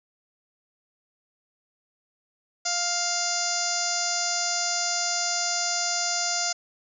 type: harmonic tone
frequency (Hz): 700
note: F5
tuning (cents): +4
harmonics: 1 / 2 / 3 / 4 / 5 / 6 / 7 / 8 / 9 / 10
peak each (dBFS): -32 / -34 / -37 / -41 / -41 / -38 / -30 / -33 / -32 / -31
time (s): 2.65-6.53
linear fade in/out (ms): 10
effects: none